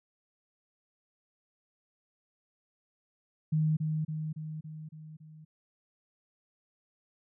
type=tone with echo; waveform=sine; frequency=155.56 Hz; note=D#3; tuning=in tune; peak=-24 dBFS; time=3.52-3.77 s; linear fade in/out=10 ms; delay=280 ms; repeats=6; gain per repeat=-4 dB; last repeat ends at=5.45 s; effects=none